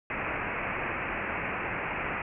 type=low-pass noise; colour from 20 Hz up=white; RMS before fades=-33 dBFS; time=0.1-2.22 s; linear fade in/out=2 ms; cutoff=2600 Hz; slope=96 dB/octave; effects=none